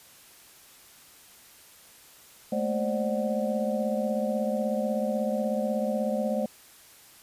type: tone cluster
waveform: sine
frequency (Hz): 215 / 231.3 / 530 / 596 / 743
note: A3 / A#3 / C5 / D5 / F#5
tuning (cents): -40 / -13 / +22 / +25 / +7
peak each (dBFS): -29 / -36 / -30 / -31 / -37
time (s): 2.52-6.46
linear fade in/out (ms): 5
effects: white hiss -53 dBFS RMS until 7.22 s + resampled to 32000 Hz